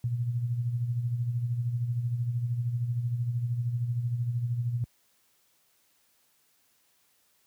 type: tone with tremolo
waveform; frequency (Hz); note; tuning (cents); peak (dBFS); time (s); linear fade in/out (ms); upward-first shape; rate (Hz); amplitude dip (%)
sine; 120; B2; -49; -24; 0.04-4.84; 0; sine; 13; 55
effects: white hiss -68 dBFS RMS until 7.46 s + high-pass 60 Hz 12 dB/octave